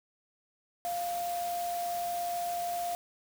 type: tone in noise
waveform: sine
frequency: 698.5 Hz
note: F5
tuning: in tune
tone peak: -31 dBFS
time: 0.85-2.95 s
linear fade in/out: 0 ms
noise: white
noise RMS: -43 dBFS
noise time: 0.85-2.95 s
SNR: +9 dB
effects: none